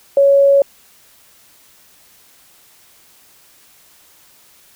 sine tone, 557 Hz, C#5, 8 cents sharp, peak -7 dBFS, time 0.17-0.62 s, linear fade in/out 2 ms, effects white hiss -49 dBFS RMS until 4.75 s

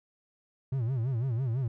triangle tone with vibrato, 123.47 Hz, B2, in tune, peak -25 dBFS, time 0.72-1.68 s, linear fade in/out 5 ms, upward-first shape sine, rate 6 Hz, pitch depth 180 cents each way, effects none

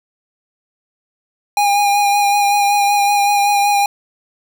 square tone with vibrato, 813 Hz, G#5, 37 cents flat, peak -12 dBFS, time 1.57-3.86 s, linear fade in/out 2 ms, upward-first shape sine, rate 5.3 Hz, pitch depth 21 cents each way, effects none

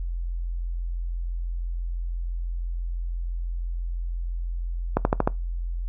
accelerating click train, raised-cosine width 1 ms, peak -5 dBFS, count 5, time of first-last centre 4.97-5.275 s, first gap 81 ms, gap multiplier 0.96, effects noise-tail reverb RT60 0.2 s tail -22 dB re dry + added 43 Hz sine -26 dBFS peak until 5.88 s

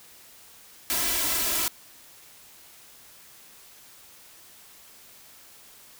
white noise with comb filter, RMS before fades -26 dBFS, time 0.9-1.68 s, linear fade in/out 0 ms, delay 3 ms, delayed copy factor +0.8, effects white hiss -51 dBFS RMS until 5.99 s

